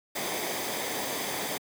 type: noise with comb filter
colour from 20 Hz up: pink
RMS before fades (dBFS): -32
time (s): 0.15-1.58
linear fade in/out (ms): 10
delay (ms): 0.72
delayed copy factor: -0.5
effects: high-pass 200 Hz 12 dB/octave